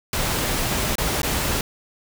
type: noise with dropouts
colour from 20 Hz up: pink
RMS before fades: -23 dBFS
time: 0.13-1.61 s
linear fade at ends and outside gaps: 2 ms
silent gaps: 0.955-0.982 / 1.218-1.231 s
effects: none